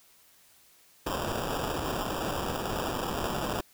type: noise with sample-and-hold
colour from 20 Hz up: violet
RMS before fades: -32 dBFS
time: 1.06-3.61 s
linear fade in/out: 5 ms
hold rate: 2100 Hz
effects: white hiss -60 dBFS RMS until 3.73 s